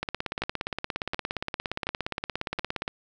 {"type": "two click trains", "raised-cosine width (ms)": 0.3, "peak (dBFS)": [-13, -13], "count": [50, 4], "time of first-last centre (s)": [[0.03, 2.879], [0.42, 2.594]], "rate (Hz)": [17.2, 1.38], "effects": []}